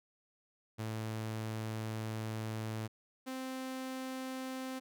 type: tone pair in turn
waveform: sawtooth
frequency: 110 / 260.7 Hz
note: A2 / C4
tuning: 0 / -6 cents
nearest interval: octave + minor third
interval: 1494 cents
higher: second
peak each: -33 / -35 dBFS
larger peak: first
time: 0.78-2.88 / 3.26-4.8 s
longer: first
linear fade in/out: 20 ms
effects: none